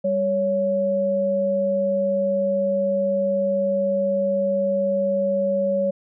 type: tone pair together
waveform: sine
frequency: 197.28 / 558 Hz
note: G3 / C#5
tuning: +11 / +11 cents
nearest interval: octave + tritone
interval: 1800 cents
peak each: -26 / -19 dBFS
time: 0.04-5.91 s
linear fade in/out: 10 ms
effects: none